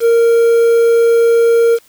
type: tone with quantisation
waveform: triangle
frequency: 464.1 Hz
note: A#4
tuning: 8 cents flat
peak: -5 dBFS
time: 0-1.79 s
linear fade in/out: 50 ms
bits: 5
effects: white hiss -49 dBFS RMS until 1.88 s